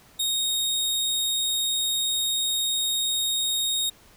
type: tone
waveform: sawtooth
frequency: 3729 Hz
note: A#7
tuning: in tune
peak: -20 dBFS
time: 0.19-3.9 s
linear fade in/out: 10 ms
effects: pink hiss -54 dBFS RMS until 4.16 s